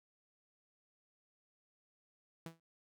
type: tone with exponential decay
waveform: sawtooth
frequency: 164.81 Hz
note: E3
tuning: in tune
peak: -37 dBFS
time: 2.46-2.6 s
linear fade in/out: 2 ms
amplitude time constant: 29 ms
effects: none